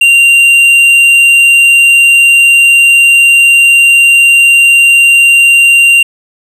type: tone with tanh clipping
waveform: sine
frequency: 2772 Hz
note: F7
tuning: 14 cents flat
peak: -3 dBFS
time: 0.01-6.03 s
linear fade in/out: 5 ms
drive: 7 dB
effects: none